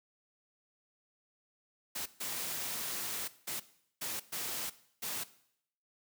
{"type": "noise bursts at uneven times", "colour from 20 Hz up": "white", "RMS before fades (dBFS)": -38, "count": 6, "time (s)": [[1.95, 2.06], [2.2, 3.28], [3.47, 3.6], [4.01, 4.2], [4.32, 4.7], [5.02, 5.24]], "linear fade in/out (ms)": 10, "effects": ["noise-tail reverb RT60 0.7 s tail -17 dB re dry", "high-pass 100 Hz 12 dB/octave"]}